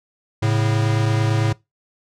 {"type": "tone pair together", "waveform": "square", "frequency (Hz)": [109.62, 138.59], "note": ["A2", "C#3"], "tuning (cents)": [-6, 0], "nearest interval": "major third", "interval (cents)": 406, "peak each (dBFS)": [-18, -23], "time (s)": [0.42, 1.53], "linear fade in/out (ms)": 10, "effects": ["noise-tail reverb RT60 0.2 s tail -22 dB re dry", "low-pass 7000 Hz 12 dB/octave"]}